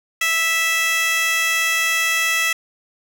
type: tone with high-pass filter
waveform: 15% pulse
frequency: 657 Hz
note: E5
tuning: 6 cents flat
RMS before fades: -19 dBFS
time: 0.21-2.53 s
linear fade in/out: 5 ms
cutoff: 2200 Hz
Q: 1.4
effects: none